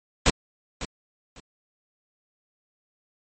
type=noise with echo; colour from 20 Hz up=pink; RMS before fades=-17 dBFS; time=0.26-0.3 s; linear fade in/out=2 ms; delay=550 ms; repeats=2; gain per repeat=-14 dB; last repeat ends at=1.4 s; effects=MP3 32 kbps